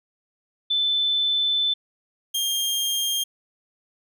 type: tone pair in turn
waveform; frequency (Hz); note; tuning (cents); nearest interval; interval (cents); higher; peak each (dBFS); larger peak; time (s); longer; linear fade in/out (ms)
sine / sawtooth; 3520 / 3211; A7 / G7; 0 / +41; major second; 159; first; -19; neither; 0.7-1.74 / 2.34-3.24; first; 10
effects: none

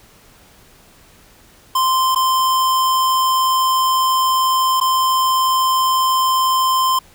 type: tone with dropouts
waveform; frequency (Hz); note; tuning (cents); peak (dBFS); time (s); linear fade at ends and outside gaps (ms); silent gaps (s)
square; 1041; C6; -9; -14; 1.75-6.99; 5; 2.149-2.158 / 4.802-4.811
effects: pink hiss -48 dBFS RMS until 7.14 s

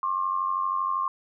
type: tone pair together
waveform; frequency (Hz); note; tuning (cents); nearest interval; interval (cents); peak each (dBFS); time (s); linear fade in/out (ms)
sine; 1070 / 1162.7; C6 / D6; +38 / -18; minor second; 144; -25 / -30; 0.03-1.08; 2
effects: none

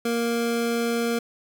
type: tone pair together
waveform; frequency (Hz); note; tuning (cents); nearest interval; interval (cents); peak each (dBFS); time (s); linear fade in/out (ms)
square; 233.8 / 467.6; A#3 / A#4; +5 / +5; octave; 1200; -26; 0.05-1.19; 5
effects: none

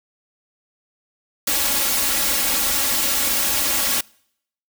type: noise with comb filter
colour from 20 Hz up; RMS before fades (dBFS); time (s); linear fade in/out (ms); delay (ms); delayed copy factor
white; -20; 1.47-4.01; 5; 3.6; +0.9
effects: noise-tail reverb RT60 0.7 s tail -26 dB re dry

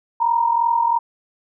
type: tone pair together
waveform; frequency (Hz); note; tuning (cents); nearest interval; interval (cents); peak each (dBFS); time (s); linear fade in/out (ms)
sine; 930 / 972.9; A#5 / B5; -4 / -26; minor second; 78; -16 / -21; 0.2-0.99; 10
effects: none

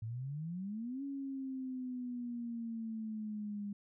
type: exponential two-way sweep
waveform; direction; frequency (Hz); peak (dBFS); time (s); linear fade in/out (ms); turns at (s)
sine; up then down; 107.3 to 279.7 to 202; -38; 0.02-3.73; 5; 1.03
effects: none

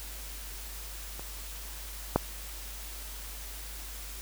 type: clicks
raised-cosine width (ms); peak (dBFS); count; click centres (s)
1; -27 / -8; 2; 1.195 / 2.16
effects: added 50 Hz sine -42 dBFS peak until 4.21 s + white hiss -44 dBFS RMS until 4.21 s

